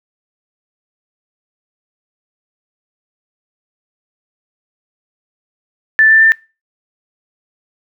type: tone with pitch steps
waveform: sine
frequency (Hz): 1760 / 1773.3 / 1786.6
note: A6 / A6 / A6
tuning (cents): 0 / +13 / +26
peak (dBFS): -5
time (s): 5.99-6.32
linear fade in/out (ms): 0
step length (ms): 110
effects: noise-tail reverb RT60 0.3 s tail -25 dB re dry